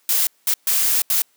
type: noise bursts at uneven times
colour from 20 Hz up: blue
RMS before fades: -18 dBFS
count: 4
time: 0.09-0.27 / 0.47-0.54 / 0.67-1.02 / 1.1-1.22 s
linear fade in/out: 2 ms
effects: white hiss -61 dBFS RMS until 1.36 s + high-pass 200 Hz 12 dB/octave